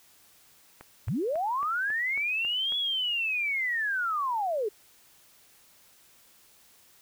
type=click train; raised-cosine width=0.5 ms; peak=-29 dBFS; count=8; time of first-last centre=0.81-2.723 s; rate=3.66 Hz
type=linear two-way sweep; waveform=sine; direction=up then down; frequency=76 to 3400 to 391 Hz; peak=-26 dBFS; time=1.07-4.69 s; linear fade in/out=10 ms; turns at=2.77 s
effects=white hiss -59 dBFS RMS until 7.01 s